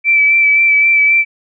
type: tone with vibrato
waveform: sine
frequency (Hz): 2320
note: D7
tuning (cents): -22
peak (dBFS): -7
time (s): 0.04-1.25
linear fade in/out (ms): 50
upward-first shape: sine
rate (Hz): 3.8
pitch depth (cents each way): 22
effects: none